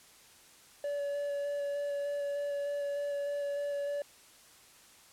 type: tone with vibrato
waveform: triangle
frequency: 572 Hz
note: D5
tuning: 46 cents flat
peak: -30 dBFS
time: 0.84-4.02 s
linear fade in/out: 2 ms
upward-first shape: square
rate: 3.3 Hz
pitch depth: 9 cents each way
effects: white hiss -58 dBFS RMS until 5.12 s + low-pass 11000 Hz 12 dB/octave